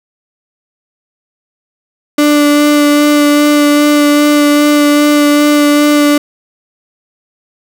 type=tone with vibrato; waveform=35% pulse; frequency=293.7 Hz; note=D4; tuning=in tune; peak=-4 dBFS; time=2.18-6.18 s; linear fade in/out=5 ms; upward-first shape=sine; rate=2.5 Hz; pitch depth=11 cents each way; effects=none